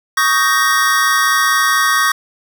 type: chord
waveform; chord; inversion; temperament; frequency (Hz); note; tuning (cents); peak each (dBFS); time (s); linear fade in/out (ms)
square; Eb dominant seventh; third; just; 1120.1 / 1244.5 / 1555.6 / 1866.8; Db6 / Eb6 / G6 / Bb6; +18 / 0 / -14 / +2; -17 / -19 / -19 / -17; 0.17-2.12; 5
effects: none